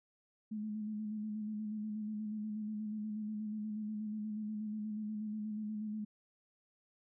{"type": "tone with vibrato", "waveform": "sine", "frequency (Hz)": 213.2, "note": "G#3", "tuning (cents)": 46, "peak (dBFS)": -37, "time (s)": [0.51, 6.05], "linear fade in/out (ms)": 10, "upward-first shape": "square", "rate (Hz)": 8.3, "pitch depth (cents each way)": 26, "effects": []}